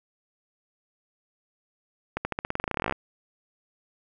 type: accelerating click train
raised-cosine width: 0.5 ms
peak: -12 dBFS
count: 21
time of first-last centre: 2.17-2.924 s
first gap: 80 ms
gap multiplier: 0.91
effects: none